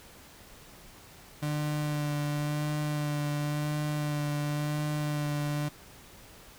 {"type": "tone with vibrato", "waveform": "35% pulse", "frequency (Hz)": 148.4, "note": "D3", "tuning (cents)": 18, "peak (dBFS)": -27, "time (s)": [1.42, 5.69], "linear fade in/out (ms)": 10, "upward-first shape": "sine", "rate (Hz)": 0.94, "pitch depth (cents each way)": 18, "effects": ["pink hiss -52 dBFS RMS until 6.58 s"]}